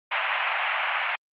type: band-pass noise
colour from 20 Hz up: white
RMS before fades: -26 dBFS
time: 0.11-1.16 s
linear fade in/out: 10 ms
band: 660 to 2800 Hz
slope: 48 dB/octave
effects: Opus 48 kbps